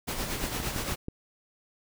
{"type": "noise with tremolo", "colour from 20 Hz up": "pink", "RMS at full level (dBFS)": -31, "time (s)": [0.07, 0.96], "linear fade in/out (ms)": 20, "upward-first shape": "sine", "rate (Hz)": 8.7, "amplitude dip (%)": 45}
{"type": "click train", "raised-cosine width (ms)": 3, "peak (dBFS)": -21, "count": 5, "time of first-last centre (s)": [0.44, 1.084], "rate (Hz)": 6.21}
{"effects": []}